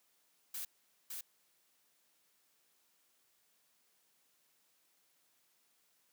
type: noise with echo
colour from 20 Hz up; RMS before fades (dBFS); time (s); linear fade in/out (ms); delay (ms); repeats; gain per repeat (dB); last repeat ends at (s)
blue; -42; 0.54-0.65; 5; 560; 1; -2; 1.21
effects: white hiss -74 dBFS RMS until 6.12 s + high-pass 150 Hz 12 dB/octave